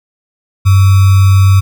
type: tone with sample-and-hold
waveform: sine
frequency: 96.5 Hz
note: G2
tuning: 27 cents flat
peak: -3 dBFS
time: 0.65-1.61 s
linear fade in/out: 20 ms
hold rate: 1225 Hz
effects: none